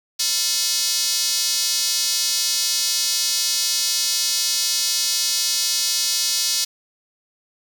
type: tone with high-pass filter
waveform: square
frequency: 196 Hz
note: G3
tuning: in tune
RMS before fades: -21 dBFS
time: 0.19-6.65 s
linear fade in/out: 10 ms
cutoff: 4800 Hz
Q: 2.2
effects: none